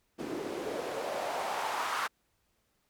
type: noise with band-pass filter sweep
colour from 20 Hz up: white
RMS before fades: -35 dBFS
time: 0.18-2.08 s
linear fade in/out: 20 ms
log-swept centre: 290 to 1200 Hz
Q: 2.7
effects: pink hiss -75 dBFS RMS until 2.89 s